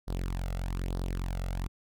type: tone with flanger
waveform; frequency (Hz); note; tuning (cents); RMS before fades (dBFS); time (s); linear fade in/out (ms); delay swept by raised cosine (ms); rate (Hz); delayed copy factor
sawtooth; 44.88; F1; +48; -33; 0.07-1.68; 20; 0.2 to 1.5; 1.1; +0.7
effects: none